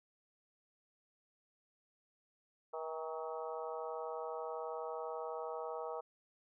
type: harmonic tone with a mistuned harmonic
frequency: 159.9 Hz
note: D#3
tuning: 48 cents sharp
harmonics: 3 / 4 / 5 / 6 / 7 / 8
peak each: -43 / -45 / -47 / -49 / -50 / -51 dBFS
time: 2.73-6.01 s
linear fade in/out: 10 ms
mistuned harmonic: 6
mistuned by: -51 cents
effects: none